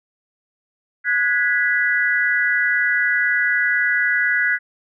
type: tone cluster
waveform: sine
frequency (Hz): 1464 / 1664 / 1974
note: F#6 / G#6 / B6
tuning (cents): -19 / +3 / -1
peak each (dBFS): -20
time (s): 1.04-4.59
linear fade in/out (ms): 50
effects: none